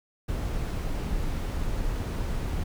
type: noise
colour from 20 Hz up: brown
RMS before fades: -29 dBFS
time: 0.28-2.64 s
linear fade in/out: 10 ms
effects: none